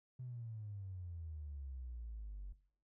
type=exponential sweep; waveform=triangle; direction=down; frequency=129 to 46.25 Hz; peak=-40 dBFS; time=0.19-2.53 s; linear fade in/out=10 ms; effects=noise-tail reverb RT60 0.6 s tail -22 dB re dry + tanh soft clip ceiling -42 dBFS